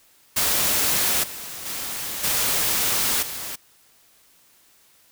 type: noise with level steps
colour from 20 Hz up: white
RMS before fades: -21 / -35 / -30 / -22 / -32 dBFS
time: 0.36-3.56 s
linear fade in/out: 10 ms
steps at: 1.23 / 1.65 / 2.23 / 3.22 s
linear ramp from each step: 10 ms
effects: white hiss -57 dBFS RMS until 5.11 s